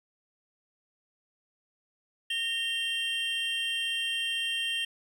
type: tone cluster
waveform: triangle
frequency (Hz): 1840 / 2756 / 3169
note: A#6 / F7 / G7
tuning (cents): -23 / -24 / +18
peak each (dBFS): -36 / -32 / -29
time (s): 2.3-4.85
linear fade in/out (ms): 5
effects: 10-bit